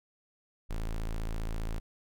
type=tone; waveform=square; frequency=27.5 Hz; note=A0; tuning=in tune; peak=-32 dBFS; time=0.69-1.8 s; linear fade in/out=20 ms; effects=none